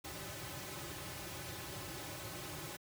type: noise with comb filter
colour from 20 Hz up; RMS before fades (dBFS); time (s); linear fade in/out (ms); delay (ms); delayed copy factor
pink; -45; 0.04-2.77; 10; 4.3; -0.85
effects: high-pass 80 Hz 12 dB/octave